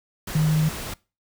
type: tone in noise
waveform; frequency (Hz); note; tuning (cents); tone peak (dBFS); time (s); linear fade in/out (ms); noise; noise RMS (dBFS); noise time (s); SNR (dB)
sine; 155.56; D#3; 0; -17; 0.35-0.69; 5; pink; -33; 0.27-0.94; +13
effects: noise-tail reverb RT60 0.3 s tail -22 dB re dry